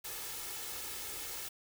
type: noise with comb filter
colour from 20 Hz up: white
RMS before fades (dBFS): -42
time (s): 0.04-1.49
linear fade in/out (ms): 10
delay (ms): 2.3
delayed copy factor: +0.55
effects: none